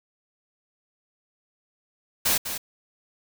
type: noise with echo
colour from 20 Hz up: white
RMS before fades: -22 dBFS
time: 2.25-2.38 s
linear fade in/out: 10 ms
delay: 200 ms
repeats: 1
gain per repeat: -9 dB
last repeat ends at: 2.58 s
effects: none